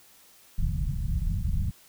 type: low-pass noise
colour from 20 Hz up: pink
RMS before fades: -27 dBFS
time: 0.58-1.71 s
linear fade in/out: 10 ms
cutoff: 180 Hz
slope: 48 dB/octave
effects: white hiss -56 dBFS RMS until 1.88 s